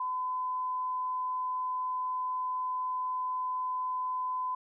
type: tone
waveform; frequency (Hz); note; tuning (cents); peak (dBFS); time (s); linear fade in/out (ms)
sine; 1013; B5; +44; -30; 0-4.55; 5
effects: none